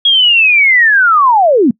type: linear sweep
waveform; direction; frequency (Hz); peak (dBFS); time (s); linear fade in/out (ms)
sine; down; 3322 to 207.7; -5; 0.05-1.71; 5
effects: noise-tail reverb RT60 0.1 s tail -24 dB re dry